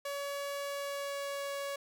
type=tone with pitch glide; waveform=sawtooth; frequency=565 to 560.8 Hz; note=C#5 to C#5; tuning=+33 to +20 cents; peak=-32 dBFS; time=0.05-1.76 s; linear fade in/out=5 ms; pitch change=-13 cents; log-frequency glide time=0.61-1.54 s; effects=12-bit